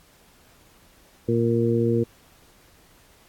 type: harmonic tone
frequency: 116.54 Hz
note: A#2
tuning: in tune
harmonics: 1 / 2 / 3 / 4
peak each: -24 / -24 / -24 / -24 dBFS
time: 1.28-2.04 s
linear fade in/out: 10 ms
effects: pink hiss -56 dBFS RMS until 3.28 s + AAC 64 kbps